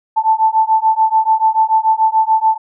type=beating tone pair; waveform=sine; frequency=878 / 884.9 Hz; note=A5 / A5; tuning=-4 / +10 cents; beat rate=6.9 Hz; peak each=-13 dBFS; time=0.16-2.58 s; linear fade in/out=20 ms; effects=none